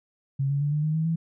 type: tone with pitch steps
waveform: sine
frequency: 137.1 / 141.28 / 145.59 / 150.03 / 154.6 / 159.32 / 164.17 Hz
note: C#3 / C#3 / D3 / D3 / D#3 / D#3 / E3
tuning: -19 / +33 / -15 / +37 / -11 / +41 / -7 cents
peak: -22 dBFS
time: 0.39-1.16 s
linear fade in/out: 10 ms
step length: 110 ms
effects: none